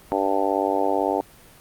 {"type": "harmonic tone", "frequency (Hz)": 98, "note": "G2", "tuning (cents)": 0, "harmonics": [3, 4, 5, 6, 7, 8, 9], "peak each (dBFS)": [-27, -27, -27, -27, -27, -27, -27], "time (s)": [0.12, 1.21], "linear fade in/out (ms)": 0, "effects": ["pink hiss -49 dBFS RMS until 1.6 s", "Opus 32 kbps"]}